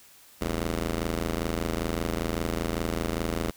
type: ring-modulated tone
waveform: 10% pulse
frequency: 82.3 Hz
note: E2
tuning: 2 cents flat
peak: -16 dBFS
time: 0.41-3.51 s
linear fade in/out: 5 ms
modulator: 136 Hz
effects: white hiss -54 dBFS RMS until 3.56 s